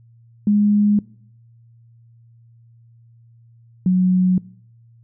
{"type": "tone pair in turn", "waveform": "sine", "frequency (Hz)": [206.8, 183.65], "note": ["G#3", "F#3"], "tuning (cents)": [-7, -13], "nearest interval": "major second", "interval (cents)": 206, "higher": "first", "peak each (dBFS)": -12, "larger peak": "neither", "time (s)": [[0.47, 0.99], [3.86, 4.38]], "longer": "neither", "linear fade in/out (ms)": 2, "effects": ["noise-tail reverb RT60 0.7 s tail -23 dB re dry", "added 116 Hz sine -47 dBFS peak until 5.03 s"]}